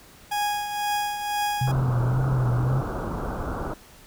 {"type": "tone with tremolo", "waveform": "40% pulse", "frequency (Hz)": 827, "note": "G#5", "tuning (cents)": -8, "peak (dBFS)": -21, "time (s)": [0.31, 1.72], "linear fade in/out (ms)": 10, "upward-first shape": "triangle", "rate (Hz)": 2, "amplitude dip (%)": 60}
{"type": "tone with vibrato", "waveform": "sine", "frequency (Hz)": 126.9, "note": "B2", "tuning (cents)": 47, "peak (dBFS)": -20, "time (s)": [1.61, 2.81], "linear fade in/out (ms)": 5, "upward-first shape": "sine", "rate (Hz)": 1.9, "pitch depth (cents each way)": 75}
{"type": "low-pass noise", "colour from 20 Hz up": "pink", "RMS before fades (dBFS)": -30, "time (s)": [1.67, 3.74], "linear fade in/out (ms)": 5, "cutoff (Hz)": 1500, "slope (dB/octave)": 96}
{"effects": ["pink hiss -50 dBFS RMS until 4.06 s"]}